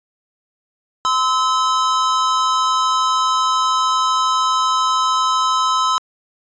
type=tone pair together; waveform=square; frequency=1028 / 1295.2 Hz; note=C6 / E6; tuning=-31 / -31 cents; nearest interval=major third; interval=400 cents; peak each=-18 dBFS; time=1.05-5.98 s; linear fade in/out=0 ms; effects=resampled to 16000 Hz